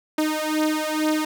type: beating tone pair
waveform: sawtooth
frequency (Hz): 307.6 / 309.8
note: D#4 / D#4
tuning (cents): -20 / -7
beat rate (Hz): 2.2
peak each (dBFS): -20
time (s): 0.18-1.25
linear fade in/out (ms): 5
effects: none